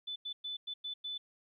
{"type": "tone bursts at uneven times", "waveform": "sine", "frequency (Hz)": 3500, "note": "A7", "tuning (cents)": -10, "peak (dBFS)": -37, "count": 6, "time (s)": [[0.07, 0.16], [0.25, 0.33], [0.44, 0.57], [0.67, 0.74], [0.84, 0.94], [1.04, 1.18]], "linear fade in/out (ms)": 10, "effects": ["13-bit"]}